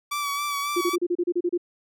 sawtooth tone with vibrato, 1150 Hz, D6, 37 cents flat, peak -22 dBFS, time 0.11-0.96 s, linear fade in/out 10 ms, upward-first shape sine, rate 3.7 Hz, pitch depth 33 cents each way
sine tone bursts, 350.8 Hz, F4, 8 cents sharp, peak -20 dBFS, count 10, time 0.76-1.578 s, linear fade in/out 10 ms, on 53 ms, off 32 ms
effects none

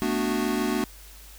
square chord, B minor seventh, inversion third, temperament equal, 220 / 246.9 / 293.7 / 370 Hz, A3 / B3 / D4 / F#4, 0 / 0 / 0 / 0 cents, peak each -30 dBFS, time 0.02-0.84 s, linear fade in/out 0 ms, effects added 50 Hz sine -46 dBFS peak until 1.38 s + white hiss -49 dBFS RMS until 1.38 s

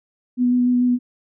sine tone with vibrato, 246.9 Hz, B3, in tune, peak -14 dBFS, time 0.37-0.99 s, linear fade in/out 50 ms, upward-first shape square, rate 6.8 Hz, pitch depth 10 cents each way, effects none

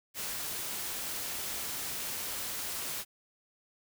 white noise, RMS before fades -37 dBFS, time 0.14-3.05 s, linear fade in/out 50 ms, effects none

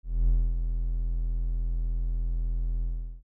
triangle tone with ADSR envelope, 41.72 Hz, E1, 22 cents sharp, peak -16 dBFS, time 0.03-3.23 s, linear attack 250 ms, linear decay 260 ms, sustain -7 dB, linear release 400 ms, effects none

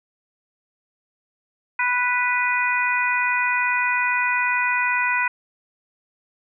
harmonic tone, 493.6 Hz, B4, 1 cent flat, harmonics 2 / 3 / 4 / 5, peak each -24 / -24 / -24 / -24 dBFS, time 1.79-5.28 s, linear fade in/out 5 ms, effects none

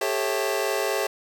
sawtooth chord, A dominant seventh, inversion third, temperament just, 396 / 440 / 550 / 660 Hz, G4 / A4 / C#5 / E5, +18 / 0 / -14 / +2 cents, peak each -24 / -25 / -25 / -26 dBFS, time 0.01-1.07 s, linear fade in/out 5 ms, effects none

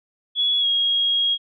sine tone with pitch glide, 3377 to 3281 Hz, G#7 to G#7, +28 to -22 cents, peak -17 dBFS, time 0.35-1.38 s, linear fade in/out 50 ms, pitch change -50 cents, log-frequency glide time 0.6-0.66 s, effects none

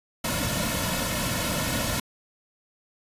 pink noise with comb filter, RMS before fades -27 dBFS, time 0.24-2 s, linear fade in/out 5 ms, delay 2.5 ms, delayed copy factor -0.8, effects resampled to 32000 Hz

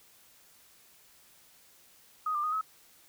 sine tone with pitch steps, 1250 / 1191 / 1241 / 1284 Hz, D#6 / D6 / D#6 / E6, +8 / +24 / -5 / -46 cents, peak -28 dBFS, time 2.26-2.612 s, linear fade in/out 5 ms, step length 88 ms, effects white hiss -60 dBFS RMS until 3.08 s

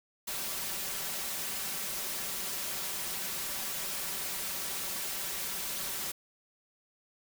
white noise with comb filter, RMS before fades -36 dBFS, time 0.27-6.12 s, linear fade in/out 10 ms, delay 5.2 ms, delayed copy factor +0.55, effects none

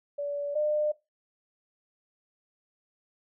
sine tone pair in turn, 575 / 602.2 Hz, D5 / D5, -37 / +43 cents, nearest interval minor second, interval 80 cents, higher second, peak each -29 / -24 dBFS, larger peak second, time 0.18-0.55 / 0.55-0.92 s, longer neither, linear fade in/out 10 ms, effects noise-tail reverb RT60 0.2 s tail -17 dB re dry

